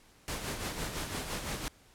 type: noise with tremolo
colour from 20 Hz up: pink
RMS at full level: -35 dBFS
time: 0.28-1.68 s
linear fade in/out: 0 ms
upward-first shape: sine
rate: 5.9 Hz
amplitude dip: 50%
effects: pink hiss -61 dBFS RMS until 1.94 s + low-pass 12000 Hz 12 dB/octave